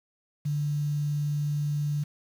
sine tone with quantisation, 146.83 Hz, D3, in tune, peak -25 dBFS, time 0.45-2.04 s, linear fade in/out 10 ms, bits 8, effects none

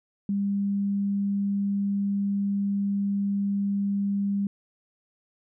sine tone, 200 Hz, G3, 35 cents sharp, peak -23 dBFS, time 0.29-4.47 s, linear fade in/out 2 ms, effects none

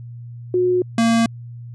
sine / square tone pair in turn, 362.6 / 229.2 Hz, F#4 / A#3, -35 / -29 cents, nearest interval minor sixth, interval 794 cents, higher first, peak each -14 / -14 dBFS, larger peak neither, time 0.54-0.82 / 0.98-1.26 s, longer neither, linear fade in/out 2 ms, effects added 119 Hz sine -32 dBFS peak until 1.74 s + resampled to 22050 Hz

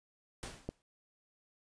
pink noise with exponential decay, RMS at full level -41 dBFS, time 0.43-0.82 s, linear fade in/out 0 ms, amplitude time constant 83 ms
clicks, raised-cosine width 2 ms, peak -33 / -24 dBFS, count 2, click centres 0.438 / 0.69 s
effects resampled to 22050 Hz

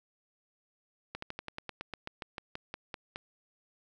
slowing click train, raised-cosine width 0.3 ms, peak -22 dBFS, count 16, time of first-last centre 1.15-3.159 s, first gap 74 ms, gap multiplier 1.08, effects none

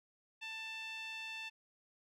sawtooth tone with band-pass filter, 887 Hz, A5, 14 cents sharp, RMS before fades -45 dBFS, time 0.41-1.5 s, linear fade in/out 20 ms, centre 2900 Hz, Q 3.8, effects none

